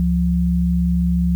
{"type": "tone pair together", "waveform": "sine", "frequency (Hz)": [69.55, 175.4], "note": ["C#2", "F3"], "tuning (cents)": [6, 8], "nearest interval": "octave + major third", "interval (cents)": 1602, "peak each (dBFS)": [-19, -16], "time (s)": [0, 1.35], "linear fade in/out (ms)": 0, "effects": ["8-bit"]}